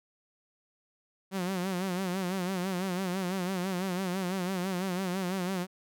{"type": "tone with vibrato", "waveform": "sawtooth", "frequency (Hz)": 185, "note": "F#3", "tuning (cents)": 0, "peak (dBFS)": -26, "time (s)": [1.31, 5.67], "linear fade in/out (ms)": 50, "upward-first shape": "sine", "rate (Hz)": 6, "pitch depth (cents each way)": 90, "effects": []}